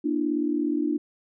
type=tone cluster; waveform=sine; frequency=240.8 / 298.2 / 337.5 Hz; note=B3 / D4 / E4; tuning=-44 / +27 / +41 cents; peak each=-31 / -24 / -29 dBFS; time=0.04-0.98 s; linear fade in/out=10 ms; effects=none